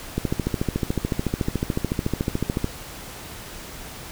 click train, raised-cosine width 3 ms, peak -9 dBFS, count 35, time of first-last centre 0.18-2.644 s, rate 13.8 Hz, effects pink hiss -38 dBFS RMS until 4.11 s

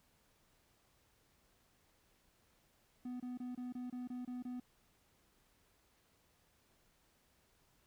triangle tone bursts, 248.4 Hz, B3, 10 cents sharp, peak -39 dBFS, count 9, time 3.05-4.6 s, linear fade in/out 5 ms, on 150 ms, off 25 ms, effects pink hiss -73 dBFS RMS until 7.86 s

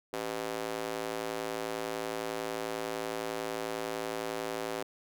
square tone with high-pass filter, 55.5 Hz, A1, 16 cents sharp, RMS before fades -36 dBFS, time 0.13-4.83 s, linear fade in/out 5 ms, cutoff 430 Hz, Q 1.5, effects none

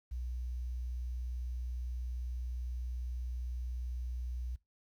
sine tone with quantisation, 61.2 Hz, B1, 15 cents flat, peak -36 dBFS, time 0.11-4.56 s, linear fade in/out 10 ms, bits 11, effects noise-tail reverb RT60 0.2 s tail -21 dB re dry

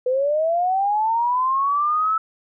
sine linear sweep, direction up, 493.9 to 1318.5 Hz, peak -17 dBFS, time 0.06-2.18 s, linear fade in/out 5 ms, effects none

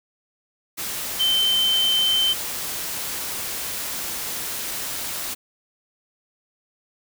sine tone in noise, 3091 Hz, G7, 25 cents flat, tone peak -17 dBFS, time 1.19-2.34 s, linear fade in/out 20 ms, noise white, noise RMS -29 dBFS, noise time 0.77-5.35 s, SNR +9 dB, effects none

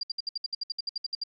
sine tone bursts, 4780 Hz, D8, 30 cents sharp, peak -28 dBFS, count 15, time 0.01-1.237 s, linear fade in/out 5 ms, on 23 ms, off 63 ms, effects none

